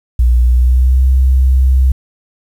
sine tone with pitch glide, 60.4 to 65.11 Hz, B1 to C2, -38 to -8 cents, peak -6 dBFS, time 0.19-1.92 s, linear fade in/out 5 ms, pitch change +130 cents, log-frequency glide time 0.4-1.06 s, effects 7-bit

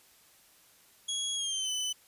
25% pulse tone with pitch glide, 3322 to 3011 Hz, G#7 to F#7, 0 to +30 cents, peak -27 dBFS, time 1.08-1.93 s, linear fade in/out 10 ms, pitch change -170 cents, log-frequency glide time 1.35-1.71 s, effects white hiss -61 dBFS RMS until 2.07 s + resampled to 32000 Hz

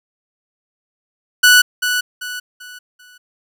sawtooth tone with echo, 1480 Hz, F#6, in tune, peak -3 dBFS, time 1.43-1.62 s, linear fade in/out 10 ms, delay 390 ms, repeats 4, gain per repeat -9 dB, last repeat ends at 3.18 s, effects none

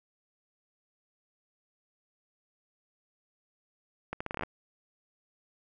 accelerating click train, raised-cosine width 0.5 ms, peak -19 dBFS, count 10, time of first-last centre 4.13-4.434 s, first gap 75 ms, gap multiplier 0.78, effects none

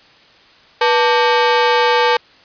sawtooth ring-modulated tone, 687 Hz, F5, 29 cents flat, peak -4 dBFS, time 0.81-2.17 s, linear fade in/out 5 ms, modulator 201 Hz, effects white hiss -47 dBFS RMS until 2.44 s + resampled to 11025 Hz

